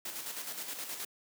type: noise with tremolo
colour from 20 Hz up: white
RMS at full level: -39 dBFS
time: 0.05-1.05 s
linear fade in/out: 5 ms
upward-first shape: square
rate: 9.5 Hz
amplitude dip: 45%
effects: high-pass 200 Hz 12 dB/octave